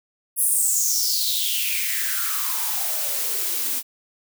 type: noise with high-pass filter sweep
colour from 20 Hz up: blue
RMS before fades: -23 dBFS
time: 0.36-3.83 s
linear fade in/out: 50 ms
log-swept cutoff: 11000 to 240 Hz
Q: 6.1
effects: none